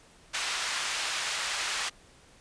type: band-pass noise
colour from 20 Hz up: pink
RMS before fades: -32 dBFS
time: 0.33-1.9 s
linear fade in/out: 20 ms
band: 1300 to 7400 Hz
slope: 12 dB/octave
effects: pink hiss -57 dBFS RMS until 2.4 s + resampled to 22050 Hz